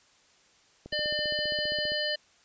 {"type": "click train", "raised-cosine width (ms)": 2, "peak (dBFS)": -29, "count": 17, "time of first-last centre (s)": [0.86, 1.92], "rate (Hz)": 15.1}
{"type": "harmonic tone", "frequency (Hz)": 600, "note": "D5", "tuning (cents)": 37, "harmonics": [1, 3, 5, 7, 8], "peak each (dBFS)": [-33, -33, -33, -34, -38], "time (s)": [0.92, 2.16], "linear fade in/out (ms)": 10}
{"effects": ["white hiss -62 dBFS RMS until 2.44 s", "resampled to 16000 Hz"]}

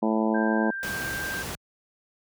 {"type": "harmonic tone", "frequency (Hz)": 110, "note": "A2", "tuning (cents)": 0, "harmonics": [2, 3, 4, 5, 6, 7, 8, 9], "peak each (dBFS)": [-24, -28, -32, -32, -32, -35, -33, -36], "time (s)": [0.02, 0.71], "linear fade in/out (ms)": 10}
{"type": "tone", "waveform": "sine", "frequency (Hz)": 1580, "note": "G6", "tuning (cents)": 13, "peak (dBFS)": -30, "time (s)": [0.34, 1.43], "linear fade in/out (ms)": 10}
{"type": "noise", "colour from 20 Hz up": "pink", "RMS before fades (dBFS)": -34, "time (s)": [0.83, 1.55], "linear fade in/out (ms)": 0}
{"effects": ["high-pass 60 Hz 12 dB/octave"]}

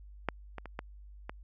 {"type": "clicks", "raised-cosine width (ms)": 0.5, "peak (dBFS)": [-14, -25, -28, -21, -23], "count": 5, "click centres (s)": [0.287, 0.583, 0.657, 0.791, 1.295], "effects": ["added 50 Hz sine -48 dBFS peak until 1.43 s"]}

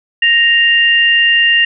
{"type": "tone pair together", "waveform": "sine", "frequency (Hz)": [1864.7, 2794], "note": ["A#6", "F7"], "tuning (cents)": [0, 0], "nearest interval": "perfect fifth", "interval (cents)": 700, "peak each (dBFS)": -10, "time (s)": [0.22, 1.65], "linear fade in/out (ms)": 5, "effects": []}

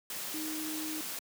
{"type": "tone in noise", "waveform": "sine", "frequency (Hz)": 311.1, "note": "D#4", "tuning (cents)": 0, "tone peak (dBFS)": -37, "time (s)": [0.34, 1.01], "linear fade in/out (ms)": 2, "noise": "white", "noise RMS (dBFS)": -39, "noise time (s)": [0.1, 1.19], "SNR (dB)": -1, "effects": ["high-pass 150 Hz 12 dB/octave"]}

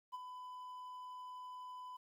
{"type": "tone with ADSR envelope", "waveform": "triangle", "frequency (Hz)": 1002, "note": "B5", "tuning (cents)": 25, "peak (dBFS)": -38, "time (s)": [0.12, 1.97], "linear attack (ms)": 25, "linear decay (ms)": 24, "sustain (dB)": -7, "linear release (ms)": 8, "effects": ["12-bit"]}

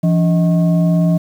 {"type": "tone with frequency modulation", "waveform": "sine", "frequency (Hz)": 170, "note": "F3", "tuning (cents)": -46, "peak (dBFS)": -10, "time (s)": [0.03, 1.18], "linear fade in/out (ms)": 10, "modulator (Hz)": 458, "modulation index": 0.52, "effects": ["7-bit"]}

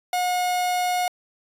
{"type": "tone", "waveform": "45% pulse", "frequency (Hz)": 722, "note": "F#5", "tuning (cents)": -43, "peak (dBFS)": -21, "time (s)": [0.13, 1.08], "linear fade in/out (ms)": 2, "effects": ["resampled to 32000 Hz"]}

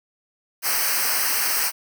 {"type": "noise with comb filter", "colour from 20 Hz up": "white", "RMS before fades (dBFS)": -22, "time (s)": [0.62, 1.72], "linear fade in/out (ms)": 50, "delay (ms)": 0.28, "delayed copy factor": -1, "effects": []}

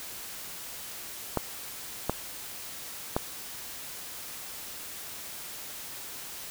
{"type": "clicks", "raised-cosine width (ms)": 1, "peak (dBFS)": -11, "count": 3, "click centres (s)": [1.373, 2.096, 3.165], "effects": ["white hiss -41 dBFS RMS until 6.5 s"]}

